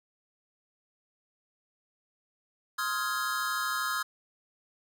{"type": "chord", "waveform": "square", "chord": "F minor seventh", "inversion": "second", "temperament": "equal with one note detuned", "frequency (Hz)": [1046.5, 1264.1, 1396.9, 1661.2], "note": ["C6", "Eb6", "F6", "Ab6"], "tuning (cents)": [0, 27, 0, 0], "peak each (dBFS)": [-38, -34, -35, -36], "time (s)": [2.78, 4.03], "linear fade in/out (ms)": 10, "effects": []}